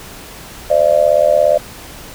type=tone with amplitude modulation; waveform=sine; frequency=596 Hz; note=D5; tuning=25 cents sharp; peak=-4 dBFS; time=0.7-1.58 s; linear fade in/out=10 ms; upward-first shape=sine; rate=77.1 Hz; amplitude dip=100%; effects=pink hiss -34 dBFS RMS until 2.14 s